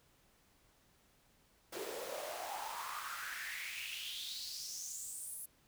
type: noise with high-pass filter sweep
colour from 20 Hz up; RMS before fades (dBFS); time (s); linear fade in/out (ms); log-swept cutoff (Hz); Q
pink; -44; 1.72-5.46; 10; 370 to 11000; 5.2
effects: pink hiss -70 dBFS RMS until 5.67 s